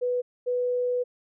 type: tone pair in turn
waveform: sine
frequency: 493.9 / 493.9 Hz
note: B4 / B4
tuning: 0 / 0 cents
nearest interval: unison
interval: 0 cents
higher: neither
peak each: -23 dBFS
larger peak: neither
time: 0.01-0.22 / 0.46-1.04 s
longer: second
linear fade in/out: 20 ms
effects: none